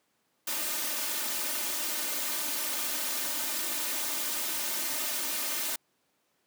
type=noise with comb filter; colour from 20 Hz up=white; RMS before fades=-32 dBFS; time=0.47-5.76 s; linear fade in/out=5 ms; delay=3.3 ms; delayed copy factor=+0.85; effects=pink hiss -73 dBFS RMS until 6.46 s + high-pass 200 Hz 12 dB/octave